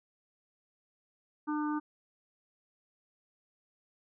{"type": "harmonic tone", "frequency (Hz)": 300.6, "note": "D4", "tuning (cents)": 40, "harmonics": [1, 3, 4, 5], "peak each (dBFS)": [-31, -39, -40, -45], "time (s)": [1.47, 1.8], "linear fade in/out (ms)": 20, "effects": []}